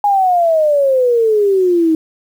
sine exponential sweep, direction down, 830.6 to 314.1 Hz, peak -9 dBFS, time 0.04-1.95 s, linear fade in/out 2 ms, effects 7-bit

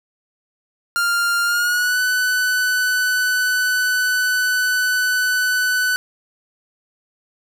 45% pulse tone with pitch glide, 1398 to 1498.3 Hz, F6 to F#6, +1 to +21 cents, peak -16 dBFS, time 0.96-5.96 s, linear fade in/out 0 ms, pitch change +120 cents, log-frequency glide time 1.44-2 s, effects none

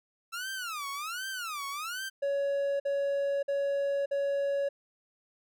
sawtooth tone with vibrato, 1318.5 Hz, E6, in tune, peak -31 dBFS, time 0.32-2.1 s, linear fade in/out 20 ms, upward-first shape sine, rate 1.3 Hz, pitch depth 300 cents each way
triangle tone bursts, 560 Hz, C#5, 18 cents sharp, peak -25 dBFS, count 4, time 2.22-4.69 s, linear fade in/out 10 ms, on 580 ms, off 50 ms
effects none

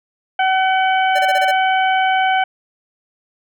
harmonic tone, 757 Hz, F#5, 39 cents sharp, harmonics 1 / 2 / 3 / 4, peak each -14 / -20 / -24 / -26 dBFS, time 0.39-2.44 s, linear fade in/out 5 ms
square tone bursts, 587.3 Hz, D5, in tune, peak -19 dBFS, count 6, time 1.15-1.516 s, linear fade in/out 10 ms, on 41 ms, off 24 ms
effects none

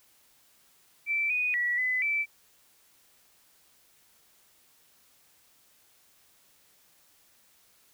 sine tone with pitch steps, 2331 / 2480 / 1939 / 2012 / 2322 Hz, D7 / D#7 / B6 / B6 / D7, -14 / -6 / -32 / +32 / -20 cents, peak -25 dBFS, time 1.06-2.26 s, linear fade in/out 50 ms, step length 240 ms, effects white hiss -63 dBFS RMS until 7.93 s

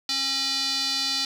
square tone with band-pass filter, 271.1 Hz, C#4, 38 cents flat, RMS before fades -26 dBFS, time 0.09-1.25 s, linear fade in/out 2 ms, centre 4400 Hz, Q 4.6, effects 8-bit

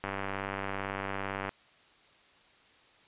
click train, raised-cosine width 0.5 ms, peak -19 dBFS, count 143, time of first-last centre 0.04-1.492 s, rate 97.8 Hz, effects white hiss -61 dBFS RMS until 3.07 s + resampled to 8000 Hz

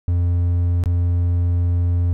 triangle tone with dropouts, 87.31 Hz, F2, in tune, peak -13 dBFS, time 0.08-2.13 s, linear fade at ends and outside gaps 0 ms, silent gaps 0.838-0.858 s, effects none

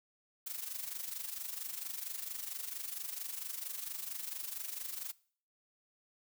blue noise with amplitude modulation, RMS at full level -39 dBFS, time 0.46-5.12 s, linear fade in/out 10 ms, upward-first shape sine, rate 24.4 Hz, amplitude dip 70%, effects noise-tail reverb RT60 0.5 s tail -21 dB re dry

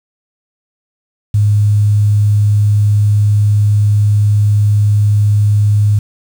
sine tone with quantisation, 103.83 Hz, G#2, in tune, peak -7 dBFS, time 1.34-5.99 s, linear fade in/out 5 ms, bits 6, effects none

